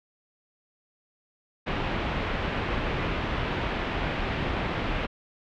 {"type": "low-pass noise", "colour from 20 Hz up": "pink", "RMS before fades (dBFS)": -29, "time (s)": [1.66, 5.07], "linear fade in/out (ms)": 20, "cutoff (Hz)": 3100, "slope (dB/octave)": 24, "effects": []}